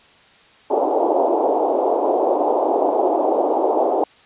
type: band-pass noise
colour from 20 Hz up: white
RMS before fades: -18 dBFS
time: 0.7-4.04 s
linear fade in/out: 5 ms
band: 300 to 850 Hz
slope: 48 dB/octave
effects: white hiss -50 dBFS RMS until 4.25 s + resampled to 8000 Hz